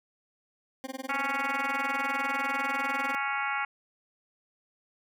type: tone with tremolo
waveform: 20% pulse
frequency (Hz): 264.1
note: C4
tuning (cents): +16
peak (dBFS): -28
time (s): 0.84-3.15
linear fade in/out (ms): 0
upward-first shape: sine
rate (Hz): 20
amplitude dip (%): 100
type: harmonic tone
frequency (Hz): 277.2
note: C#4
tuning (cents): 0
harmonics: 3 / 4 / 5 / 6 / 7 / 8 / 9 / 10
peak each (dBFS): -34 / -36 / -33 / -40 / -38 / -35 / -42 / -43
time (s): 1.09-3.65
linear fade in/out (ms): 5
effects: none